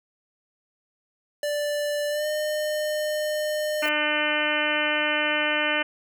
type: tone with pitch glide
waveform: square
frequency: 587.3 to 607.3 Hz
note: D5 to D#5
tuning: 0 to -42 cents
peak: -25 dBFS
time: 1.43-3.86 s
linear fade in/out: 2 ms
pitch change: +58 cents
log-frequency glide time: 2.09-2.27 s
type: noise with exponential growth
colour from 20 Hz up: blue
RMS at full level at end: -35 dBFS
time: 3.74-3.89 s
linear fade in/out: 5 ms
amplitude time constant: 31 ms
type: harmonic tone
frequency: 300.6 Hz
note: D4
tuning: 40 cents sharp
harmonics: 1 / 2 / 3 / 4 / 5 / 6 / 7 / 8 / 9 / 10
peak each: -33 / -29 / -34 / -34 / -29 / -29 / -31 / -30 / -33 / -30 dBFS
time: 3.82-5.83 s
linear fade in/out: 10 ms
effects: none